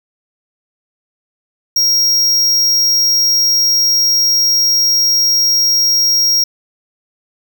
square tone, 5600 Hz, F8, 4 cents sharp, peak -10 dBFS, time 1.76-6.44 s, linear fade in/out 5 ms, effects none

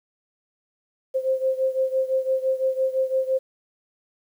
sine beating tone pair, 523.3 / 529.2 Hz, C5 / C5, 0 / +20 cents, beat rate 5.9 Hz, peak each -22 / -25 dBFS, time 1.14-3.39 s, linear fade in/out 20 ms, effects 9-bit

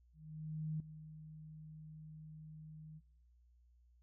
sine tone with ADSR envelope, 155.56 Hz, D#3, in tune, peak -36 dBFS, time 0.13-3.01 s, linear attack 670 ms, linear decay 3 ms, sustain -14 dB, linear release 40 ms, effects noise-tail reverb RT60 0.7 s tail -22 dB re dry + added 60 Hz sine -65 dBFS peak until 4.02 s

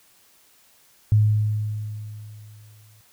sine tone with exponential decay, 106.4 Hz, G#2, 42 cents sharp, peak -12 dBFS, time 1.12-3.01 s, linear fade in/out 0 ms, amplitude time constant 410 ms, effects white hiss -57 dBFS RMS until 3.12 s

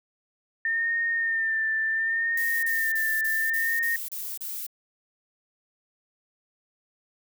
sine tone with vibrato, 1809 Hz, A6, 48 cents sharp, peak -23 dBFS, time 0.65-3.96 s, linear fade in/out 2 ms, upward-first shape sine, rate 0.69 Hz, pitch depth 36 cents each way
violet noise bursts, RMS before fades -34 dBFS, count 8, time 2.37-4.667 s, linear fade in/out 5 ms, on 260 ms, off 31 ms
effects none

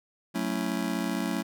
square chord, F# minor seventh, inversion none, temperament just, 185 / 222 / 277.5 / 333 Hz, F#3 / A3 / C#4 / E4, 0 / +16 / +2 / +18 cents, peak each -34 / -33 / -34 / -36 dBFS, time 0.34-1.43 s, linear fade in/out 20 ms, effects none

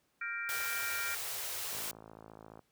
sine chord, G minor seventh, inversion third, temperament equal with one note detuned, 1396.9 / 1589 / 1864.7 / 2349 Hz, F6 / G6 / Bb6 / D7, 0 / +23 / 0 / 0 cents, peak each -39 / -45 / -43 / -40 dBFS, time 0.21-1.15 s, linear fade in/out 5 ms
white band-stop noise, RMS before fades -39 dBFS, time 0.49-1.91 s, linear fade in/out 0 ms, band 130 to 370 Hz, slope 48 dB/octave
click train, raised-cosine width 1 ms, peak -36 dBFS, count 48, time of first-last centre 1.73-2.592 s, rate 54.5 Hz
effects pink hiss -75 dBFS RMS until 2.71 s + high-pass 80 Hz 12 dB/octave

